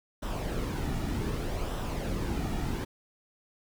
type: noise with flanger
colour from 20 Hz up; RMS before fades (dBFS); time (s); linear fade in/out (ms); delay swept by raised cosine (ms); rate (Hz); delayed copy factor
brown; -32; 0.22-2.85; 10; 0.44 to 1.94; 0.65; -0.5
effects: none